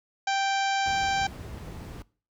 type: harmonic tone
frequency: 784 Hz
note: G5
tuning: in tune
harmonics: 1 / 2 / 3 / 4 / 5 / 6 / 7 / 8 / 9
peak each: -25 / -31 / -35 / -37 / -39 / -41 / -42 / -43 / -44 dBFS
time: 0.27-1.27 s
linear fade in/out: 5 ms
type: noise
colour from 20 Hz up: brown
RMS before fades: -36 dBFS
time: 0.86-2.02 s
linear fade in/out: 0 ms
effects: noise-tail reverb RT60 0.4 s tail -22 dB re dry + high-pass 60 Hz 12 dB/octave